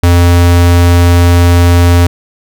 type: tone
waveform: square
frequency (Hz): 87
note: F2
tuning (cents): -6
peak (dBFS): -4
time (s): 0.03-2.07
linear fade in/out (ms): 5
effects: none